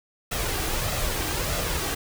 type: noise with flanger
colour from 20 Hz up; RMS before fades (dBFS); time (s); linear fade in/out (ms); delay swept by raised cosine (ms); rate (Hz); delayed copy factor
pink; -27; 0.31-1.95; 10; 1.5 to 2.6; 1.6; +0.5
effects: none